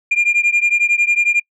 sine beating tone pair, 2400 / 2411 Hz, D7 / D7, +37 / +45 cents, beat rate 11 Hz, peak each -13 dBFS, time 0.11-1.4 s, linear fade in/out 10 ms, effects noise-tail reverb RT60 0.1 s tail -26 dB re dry + tanh soft clip ceiling -9 dBFS

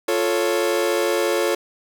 40% pulse chord, F augmented, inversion none, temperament equal, 349.2 / 440 / 554.4 Hz, F4 / A4 / C#5, 0 / 0 / 0 cents, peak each -22 dBFS, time 0.08-1.55 s, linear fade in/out 5 ms, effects none

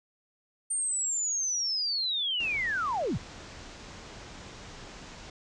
sine linear sweep, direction down, 8870 to 58.9 Hz, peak -27 dBFS, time 0.7-3.18 s, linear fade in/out 10 ms
pink low-pass noise, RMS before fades -46 dBFS, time 2.4-5.3 s, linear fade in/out 2 ms, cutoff 7300 Hz, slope 48 dB/octave
effects none

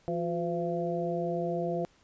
harmonic tone with a mistuned harmonic, 170 Hz, F3, 46 cents flat, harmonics 1 / 2 / 3 / 4, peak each -34 / -34 / -34 / -34 dBFS, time 0.08-1.85 s, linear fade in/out 0 ms, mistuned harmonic 2, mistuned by +78 cents, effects pink hiss -64 dBFS RMS until 2.03 s + resampled to 16000 Hz

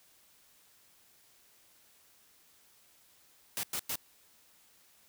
white noise bursts, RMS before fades -35 dBFS, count 3, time 3.57-3.956 s, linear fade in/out 0 ms, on 62 ms, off 100 ms, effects white hiss -64 dBFS RMS until 5.08 s

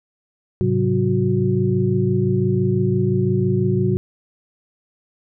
sine tone cluster, 107 / 132.9 / 188.2 / 365.9 Hz, A2 / C3 / F#3 / F#4, -48 / +27 / +30 / -19 cents, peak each -21 dBFS, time 0.61-3.97 s, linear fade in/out 0 ms, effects none

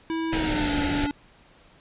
square tone with pitch glide, 325.8 to 288.6 Hz, E4 to D4, -20 to -30 cents, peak -26 dBFS, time 0.1-1.11 s, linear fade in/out 0 ms, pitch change -210 cents, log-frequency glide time 0.31-0.73 s
pink band-stop noise, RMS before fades -27 dBFS, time 0.32-1.07 s, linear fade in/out 10 ms, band 880 to 1300 Hz, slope 96 dB/octave
effects pink hiss -55 dBFS RMS until 1.8 s + resampled to 8000 Hz

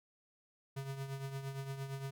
square tone with tremolo, 136.3 Hz, C#3, 29 cents flat, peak -38 dBFS, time 0.76-2.11 s, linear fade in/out 10 ms, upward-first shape triangle, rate 8.7 Hz, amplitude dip 65%, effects none

